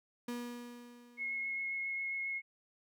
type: tone with exponential decay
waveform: 35% pulse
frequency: 241.1 Hz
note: B3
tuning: 41 cents flat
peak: -35 dBFS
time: 0.28-1.89 s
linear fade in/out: 5 ms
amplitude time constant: 350 ms
type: tone with vibrato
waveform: sine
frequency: 2170 Hz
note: C#7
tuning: 37 cents flat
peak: -35 dBFS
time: 1.17-2.42 s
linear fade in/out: 50 ms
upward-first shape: triangle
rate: 7.4 Hz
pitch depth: 12 cents each way
effects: none